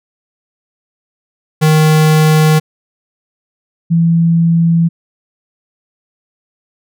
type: tone pair in turn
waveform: square / sine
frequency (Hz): 155.56 / 167.1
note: D#3 / E3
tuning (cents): 0 / +24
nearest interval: minor second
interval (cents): 124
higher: second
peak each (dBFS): -7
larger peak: neither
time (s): 1.61-2.6 / 3.9-4.89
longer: neither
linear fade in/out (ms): 20
effects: none